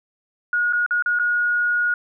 sine tone with dropouts, 1444 Hz, F#6, 43 cents flat, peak -17 dBFS, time 0.53-1.94 s, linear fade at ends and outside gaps 2 ms, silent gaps 0.726-0.732 / 0.863-0.908 / 1.024-1.06 / 1.189-1.196 s, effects none

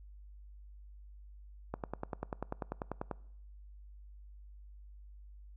click train, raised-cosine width 1 ms, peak -22 dBFS, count 15, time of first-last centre 1.74-3.113 s, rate 10.2 Hz, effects noise-tail reverb RT60 0.7 s tail -22 dB re dry + added 50 Hz sine -50 dBFS peak until 5.56 s

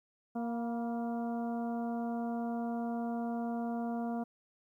harmonic tone with a mistuned harmonic, 233.8 Hz, A#3, 5 cents sharp, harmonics 1 / 2 / 3 / 4 / 5 / 6, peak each -34 / -44 / -40 / -50 / -53 / -54 dBFS, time 0.35-4.24 s, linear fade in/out 10 ms, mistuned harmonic 4, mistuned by +41 cents, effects 12-bit

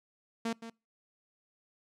sawtooth tone with echo, 228.6 Hz, A#3, 34 cents flat, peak -27 dBFS, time 0.45-0.53 s, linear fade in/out 5 ms, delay 170 ms, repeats 1, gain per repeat -11 dB, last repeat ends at 0.7 s, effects noise-tail reverb RT60 0.3 s tail -26 dB re dry + low-pass 8000 Hz 12 dB/octave

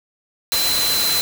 sine tone in noise, 4056 Hz, B7, 45 cents sharp, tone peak -19 dBFS, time 0.52-1.21 s, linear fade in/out 0 ms, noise white, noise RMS -21 dBFS, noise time 0.52-1.21 s, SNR -1 dB, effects none

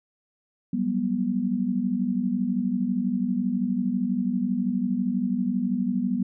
sine tone cluster, 185.1 / 197.5 / 243.2 Hz, F#3 / G3 / B3, +1 / +13 / -26 cents, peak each -30 / -27 / -25 dBFS, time 0.73-6.23 s, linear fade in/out 5 ms, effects none

